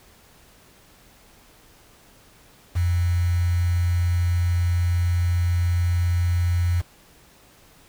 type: tone with quantisation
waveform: sine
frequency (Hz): 87.31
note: F2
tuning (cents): 0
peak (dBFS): -18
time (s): 2.75-6.82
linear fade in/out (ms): 20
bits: 6
effects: pink hiss -53 dBFS RMS until 7.88 s